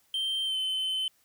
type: tone with pitch glide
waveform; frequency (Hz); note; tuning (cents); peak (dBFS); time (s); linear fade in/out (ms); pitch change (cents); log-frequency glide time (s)
triangle; 3136 to 3061; G7 to G7; 0 to -42; -26; 0.14-1.08; 2; -42; 0.45-0.56
effects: white hiss -67 dBFS RMS until 1.24 s